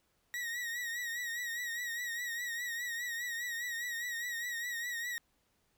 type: tone with vibrato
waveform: 40% pulse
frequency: 1900 Hz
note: A#6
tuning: 33 cents sharp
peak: -35 dBFS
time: 0.34-5.18 s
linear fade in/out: 0 ms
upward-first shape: triangle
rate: 4.9 Hz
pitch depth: 70 cents each way
effects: pink hiss -75 dBFS RMS until 5.77 s